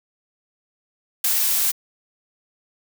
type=noise with ADSR envelope; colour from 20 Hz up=blue; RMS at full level=-17 dBFS; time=1.24-1.72 s; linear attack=6 ms; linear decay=7 ms; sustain=-3 dB; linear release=15 ms; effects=none